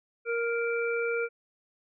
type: harmonic tone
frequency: 467.1 Hz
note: A#4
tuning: 3 cents sharp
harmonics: 1 / 3 / 5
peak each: -28 / -33 / -35 dBFS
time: 0.25-1.29 s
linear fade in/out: 50 ms
effects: none